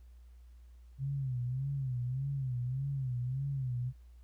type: tone with vibrato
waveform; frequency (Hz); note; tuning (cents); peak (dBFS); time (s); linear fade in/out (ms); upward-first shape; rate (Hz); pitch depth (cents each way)
sine; 130.81; C3; 0; -32; 0.98-3.93; 50; sine; 1.7; 120
effects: added 60 Hz sine -52 dBFS peak until 4.23 s + pink hiss -75 dBFS RMS until 4.23 s